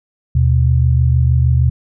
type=tone pair together; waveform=sine; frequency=78 / 124.46 Hz; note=D#2 / B2; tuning=+5 / +14 cents; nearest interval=minor sixth; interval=809 cents; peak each=-12 dBFS; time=0.35-1.7 s; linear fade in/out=5 ms; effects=none